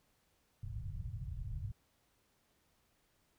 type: low-pass noise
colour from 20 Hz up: white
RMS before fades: -42 dBFS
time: 0.63-1.72 s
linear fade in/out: 5 ms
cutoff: 130 Hz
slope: 48 dB/octave
effects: pink hiss -75 dBFS RMS until 3.38 s